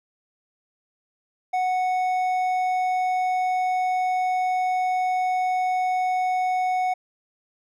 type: tone with hard clipping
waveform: triangle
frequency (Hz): 738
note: F#5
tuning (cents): -5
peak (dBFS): -22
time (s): 1.53-6.94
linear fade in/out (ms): 10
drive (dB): 9
effects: none